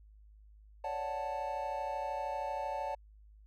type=chord; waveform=triangle; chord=D major seventh; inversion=third; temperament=equal; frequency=554.4 / 587.3 / 740 / 880 Hz; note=C#5 / D5 / F#5 / A5; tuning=0 / 0 / 0 / 0 cents; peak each=-40 / -40 / -39 / -36 dBFS; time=0.84-2.95 s; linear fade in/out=5 ms; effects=added 52 Hz sine -55 dBFS peak until 3.46 s